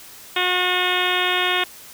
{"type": "harmonic tone", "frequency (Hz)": 362.2, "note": "F#4", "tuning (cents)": -37, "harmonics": [1, 2, 3, 4, 5, 6, 7, 8, 9, 10], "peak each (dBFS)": [-27, -27, -27, -27, -27, -27, -27, -27, -27, -27], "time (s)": [0.36, 1.64], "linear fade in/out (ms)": 5, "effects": ["white hiss -42 dBFS RMS until 1.93 s"]}